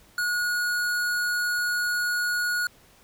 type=tone with hard clipping; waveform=sine; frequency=1449 Hz; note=F#6; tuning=37 cents flat; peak=-25 dBFS; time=0.18-2.67 s; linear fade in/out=2 ms; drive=17 dB; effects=pink hiss -56 dBFS RMS until 3.03 s